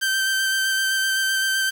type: tone with vibrato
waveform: sawtooth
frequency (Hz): 1557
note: G6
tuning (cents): -12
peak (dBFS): -16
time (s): 0.01-1.71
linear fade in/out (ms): 20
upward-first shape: square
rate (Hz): 7.8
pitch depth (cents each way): 10
effects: 7-bit